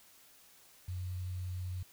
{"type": "tone with quantisation", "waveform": "sine", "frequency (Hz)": 91.1, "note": "F#2", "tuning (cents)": -26, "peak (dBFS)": -36, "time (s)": [0.88, 1.83], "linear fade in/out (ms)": 5, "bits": 10, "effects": ["white hiss -61 dBFS RMS until 1.92 s"]}